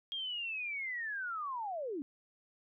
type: linear sweep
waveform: sine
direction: down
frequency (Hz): 3260 to 261.6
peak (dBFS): -36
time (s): 0.12-2.02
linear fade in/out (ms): 0
effects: none